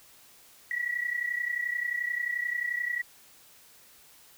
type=tone pair together; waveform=sine; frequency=1926.6 / 1958 Hz; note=B6 / B6; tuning=-43 / -15 cents; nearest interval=unison; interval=28 cents; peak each=-30 / -33 dBFS; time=0.71-3.02 s; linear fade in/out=2 ms; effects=white hiss -56 dBFS RMS until 4.37 s